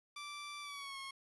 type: tone with pitch glide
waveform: 15% pulse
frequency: 1170 to 1085.4 Hz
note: D6 to C#6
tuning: -7 to -37 cents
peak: -38 dBFS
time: 0.16-1.11 s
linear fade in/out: 5 ms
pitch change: -130 cents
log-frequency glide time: 0.61-0.98 s
effects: resampled to 24000 Hz + 11-bit